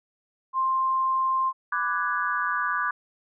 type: tone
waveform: sine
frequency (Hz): 1052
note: C6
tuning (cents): +9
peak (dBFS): -21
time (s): 0.53-1.53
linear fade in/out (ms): 50
type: chord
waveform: sine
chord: G# half-diminished seventh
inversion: first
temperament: equal with one note detuned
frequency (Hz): 997.5 / 1174.7 / 1480 / 1661.2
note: B5 / D6 / F#6 / G#6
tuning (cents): +17 / 0 / 0 / 0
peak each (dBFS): -32 / -27 / -29 / -30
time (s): 1.72-2.91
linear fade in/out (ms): 5
effects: none